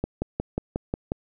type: click train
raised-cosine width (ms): 2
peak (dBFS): -12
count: 7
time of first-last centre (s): 0.04-1.119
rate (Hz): 5.56
effects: none